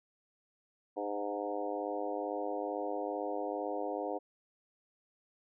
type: harmonic tone with a mistuned harmonic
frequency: 102.3 Hz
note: G#2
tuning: 26 cents flat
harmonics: 3 / 4 / 5 / 6 / 7 / 8 / 9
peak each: -41 / -41 / -39 / -43 / -40 / -47 / -46 dBFS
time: 0.96-4.19 s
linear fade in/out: 20 ms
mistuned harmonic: 7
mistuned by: +16 cents
effects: none